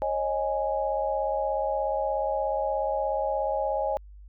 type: chord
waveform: sine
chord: C# suspended second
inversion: none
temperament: equal with one note detuned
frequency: 545.5 / 622.3 / 830.6 Hz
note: C#5 / D#5 / G#5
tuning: -28 / 0 / 0 cents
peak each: -29 dBFS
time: 0.02-3.97 s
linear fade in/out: 0 ms
effects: added 50 Hz sine -44 dBFS peak until 4.28 s

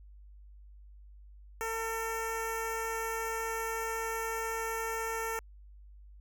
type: tone with notch filter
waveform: 10% pulse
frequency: 450.9 Hz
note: A4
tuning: 42 cents sharp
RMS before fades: -35 dBFS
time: 1.61-5.39 s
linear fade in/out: 0 ms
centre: 3600 Hz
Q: 0.88
effects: added 50 Hz sine -50 dBFS peak until 6.2 s

